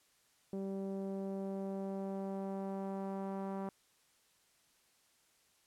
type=tone with low-pass filter sweep; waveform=sawtooth; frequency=194.3 Hz; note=G3; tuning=15 cents flat; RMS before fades=-40 dBFS; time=0.53-3.69 s; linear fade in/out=2 ms; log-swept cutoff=470 to 980 Hz; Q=1.6; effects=white hiss -71 dBFS RMS until 5.66 s + low-pass 11000 Hz 12 dB/octave